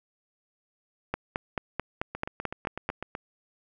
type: two click trains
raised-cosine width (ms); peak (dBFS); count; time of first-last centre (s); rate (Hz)
0.5; -19 / -13; 9 / 9; 2.15-3.151 / 1.14-2.891; 7.99 / 4.57
effects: none